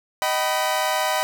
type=chord; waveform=sawtooth; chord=Eb augmented; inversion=none; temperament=equal with one note detuned; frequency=622.3 / 763.9 / 987.8 Hz; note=Eb5 / G5 / B5; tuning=0 / -45 / 0 cents; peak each=-21 dBFS; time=0.22-1.23 s; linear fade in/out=0 ms; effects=none